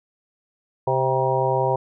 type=harmonic tone with a mistuned harmonic; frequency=130.81 Hz; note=C3; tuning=in tune; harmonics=1 / 3 / 4 / 5 / 6 / 7; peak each=-26 / -25 / -24 / -27 / -26 / -24 dBFS; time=0.87-1.76 s; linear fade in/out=5 ms; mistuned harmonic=7; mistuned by=+59 cents; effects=none